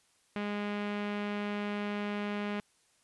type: tone with low-pass filter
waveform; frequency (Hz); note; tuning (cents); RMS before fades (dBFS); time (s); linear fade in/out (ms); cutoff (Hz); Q
sawtooth; 206; G#3; -14; -35; 0.36-2.6; 0; 2600; 1.6
effects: white hiss -69 dBFS RMS until 3.03 s + resampled to 24000 Hz